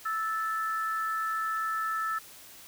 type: tone pair together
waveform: sine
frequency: 1314.8 / 1755 Hz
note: E6 / A6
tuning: -5 / -5 cents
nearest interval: perfect fourth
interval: 500 cents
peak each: -29 / -35 dBFS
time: 0.05-2.19 s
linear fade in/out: 10 ms
effects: white hiss -50 dBFS RMS until 2.67 s